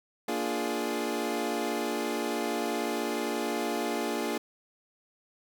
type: chord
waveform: 25% pulse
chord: Bb dominant seventh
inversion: none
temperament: equal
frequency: 233.1 / 293.7 / 349.2 / 415.3 Hz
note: Bb3 / D4 / F4 / Ab4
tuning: 0 / 0 / 0 / 0 cents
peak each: -31 dBFS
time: 0.28-4.38 s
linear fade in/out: 5 ms
effects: none